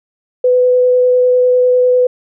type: tone with vibrato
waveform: sine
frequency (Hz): 500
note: B4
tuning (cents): +21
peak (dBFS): -7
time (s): 0.44-2.07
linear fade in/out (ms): 5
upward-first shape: triangle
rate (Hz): 10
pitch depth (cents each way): 9
effects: none